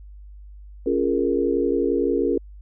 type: chord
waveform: sine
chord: Bb minor seventh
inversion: first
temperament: equal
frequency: 277.2 / 349.2 / 415.3 / 466.2 Hz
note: Db4 / F4 / Ab4 / Bb4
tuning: 0 / 0 / 0 / 0 cents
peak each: -24 dBFS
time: 0.86-2.38 s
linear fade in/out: 5 ms
effects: added 50 Hz sine -39 dBFS peak until 2.61 s